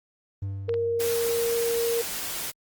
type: tone with exponential decay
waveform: triangle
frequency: 98 Hz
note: G2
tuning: in tune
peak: -25 dBFS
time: 0.42-1.94 s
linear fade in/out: 5 ms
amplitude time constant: 330 ms
type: tone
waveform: sine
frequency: 466.2 Hz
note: A#4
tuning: in tune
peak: -23 dBFS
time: 0.68-2.02 s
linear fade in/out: 10 ms
type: clicks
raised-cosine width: 0.3 ms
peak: -21 / -23 / -25 dBFS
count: 3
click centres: 0.693 / 0.741 / 1.314 s
type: noise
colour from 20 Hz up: white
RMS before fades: -32 dBFS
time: 0.99-2.52 s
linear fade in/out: 20 ms
effects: Opus 24 kbps